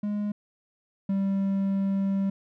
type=tone pair in turn; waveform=triangle; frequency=207.1 / 195.48 Hz; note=G#3 / G3; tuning=-5 / -5 cents; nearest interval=minor second; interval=100 cents; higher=first; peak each=-24 / -21 dBFS; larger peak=second; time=0.03-0.32 / 1.09-2.3 s; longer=second; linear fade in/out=5 ms; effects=none